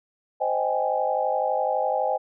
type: chord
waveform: sine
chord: Ab major seventh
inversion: first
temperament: just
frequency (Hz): 519.1 / 623 / 778.7 / 830.6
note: C5 / Eb5 / G5 / Ab5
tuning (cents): -14 / +2 / -12 / 0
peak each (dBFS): -27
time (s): 0.4-2.18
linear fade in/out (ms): 20
effects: none